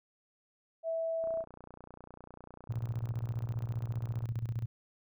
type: tone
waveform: sine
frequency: 655 Hz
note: E5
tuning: 11 cents flat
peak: -31 dBFS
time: 0.83-1.45 s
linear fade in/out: 50 ms
type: click train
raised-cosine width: 1 ms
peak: -35 dBFS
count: 91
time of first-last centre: 1.24-4.24 s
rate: 30 Hz
type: tone with tremolo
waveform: sine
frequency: 115.4 Hz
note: A#2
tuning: 17 cents flat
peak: -30 dBFS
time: 2.69-4.66 s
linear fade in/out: 10 ms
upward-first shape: square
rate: 15 Hz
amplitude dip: 70%
effects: none